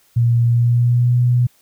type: tone with pitch glide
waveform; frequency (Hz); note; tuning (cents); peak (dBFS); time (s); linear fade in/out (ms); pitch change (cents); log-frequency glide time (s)
sine; 118.2 to 122.72; A#2 to B2; +24 to -11; -11; 0.16-1.47; 10; +65; 0.47-1.17
effects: white hiss -56 dBFS RMS until 1.61 s